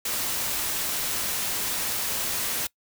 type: noise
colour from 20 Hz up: white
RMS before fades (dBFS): -28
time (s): 0.05-2.67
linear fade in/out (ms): 5
effects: noise-tail reverb RT60 0.1 s tail -22 dB re dry